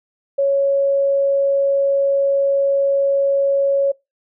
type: tone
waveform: sine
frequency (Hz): 554.4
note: C#5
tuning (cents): 0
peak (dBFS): -13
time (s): 0.38-3.92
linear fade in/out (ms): 10
effects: noise-tail reverb RT60 0.2 s tail -22 dB re dry